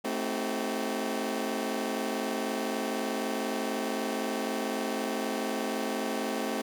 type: chord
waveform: 20% pulse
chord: A diminished seventh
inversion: none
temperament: just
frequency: 220 / 264 / 316.8 / 380.2 Hz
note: A3 / C4 / Eb4 / Gb4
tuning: 0 / +16 / +31 / +47 cents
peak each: -29 / -29 / -34 / -32 dBFS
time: 0.04-6.62 s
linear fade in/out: 10 ms
effects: none